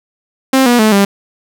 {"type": "tone with pitch steps", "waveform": "sawtooth", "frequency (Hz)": [264.8, 241.8, 216.8, 199], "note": ["C4", "B3", "A3", "G3"], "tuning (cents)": [21, -36, -25, 26], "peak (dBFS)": -3, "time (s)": [0.53, 1.05], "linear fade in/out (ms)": 5, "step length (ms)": 130, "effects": []}